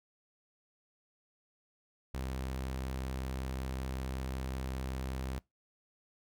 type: tone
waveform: sawtooth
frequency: 65.3 Hz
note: C2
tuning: 3 cents flat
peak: -32 dBFS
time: 2.14-5.39 s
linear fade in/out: 0 ms
effects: noise-tail reverb RT60 0.2 s tail -23 dB re dry